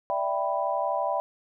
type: chord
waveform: sine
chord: E minor seventh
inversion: third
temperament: equal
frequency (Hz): 587.3 / 659.3 / 784 / 987.8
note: D5 / E5 / G5 / B5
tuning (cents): 0 / 0 / 0 / 0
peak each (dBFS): -30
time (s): 0.1-1.2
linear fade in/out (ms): 0
effects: none